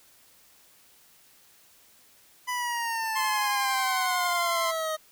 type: exponential sweep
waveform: 25% pulse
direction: down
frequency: 1000 to 622.3 Hz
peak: -24 dBFS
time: 2.47-4.97 s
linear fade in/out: 20 ms
type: tone with vibrato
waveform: sawtooth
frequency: 1046.5 Hz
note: C6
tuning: in tune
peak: -23 dBFS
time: 3.15-4.72 s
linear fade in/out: 20 ms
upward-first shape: triangle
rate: 11 Hz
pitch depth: 22 cents each way
effects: white hiss -58 dBFS RMS until 5.11 s